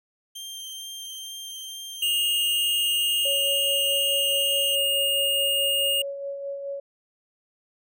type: tone with vibrato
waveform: sawtooth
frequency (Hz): 3161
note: G7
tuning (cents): +14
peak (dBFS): -32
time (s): 0.35-4.76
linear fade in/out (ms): 10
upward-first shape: sine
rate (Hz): 2.2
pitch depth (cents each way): 10
type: tone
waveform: square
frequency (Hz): 2841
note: F7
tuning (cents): +29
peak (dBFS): -22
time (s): 2.02-6.02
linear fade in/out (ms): 5
type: tone with tremolo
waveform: sine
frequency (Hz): 558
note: C#5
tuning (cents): +11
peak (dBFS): -28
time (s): 3.25-6.8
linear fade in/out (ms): 5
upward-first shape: sine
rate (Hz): 4.7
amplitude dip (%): 40
effects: none